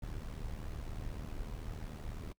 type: noise with amplitude modulation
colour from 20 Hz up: brown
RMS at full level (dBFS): -39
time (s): 0.02-2.33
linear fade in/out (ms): 10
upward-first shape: sine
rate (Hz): 75.9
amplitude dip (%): 70
effects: noise-tail reverb RT60 0.1 s tail -24 dB re dry